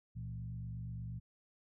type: tone with frequency modulation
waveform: sine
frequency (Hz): 116.54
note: A#2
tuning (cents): 0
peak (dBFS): -40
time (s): 0.15-1.2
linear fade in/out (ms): 20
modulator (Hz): 48.4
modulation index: 0.94
effects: none